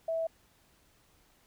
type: tone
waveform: sine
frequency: 654 Hz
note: E5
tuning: 14 cents flat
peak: -29 dBFS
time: 0.08-0.27 s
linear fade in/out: 5 ms
effects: pink hiss -66 dBFS RMS until 1.46 s